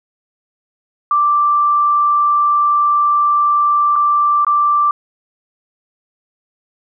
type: tone with dropouts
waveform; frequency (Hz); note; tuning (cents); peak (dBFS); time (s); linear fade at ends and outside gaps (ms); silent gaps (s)
sine; 1174.7; D6; 0; -10; 1.11-4.91; 2; 3.957-3.961 / 4.448-4.467
effects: none